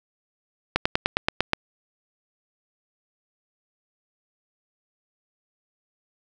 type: slowing click train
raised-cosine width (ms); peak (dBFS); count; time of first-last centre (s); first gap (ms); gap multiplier
0.3; -3; 8; 0.76-1.533; 95; 1.05
effects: none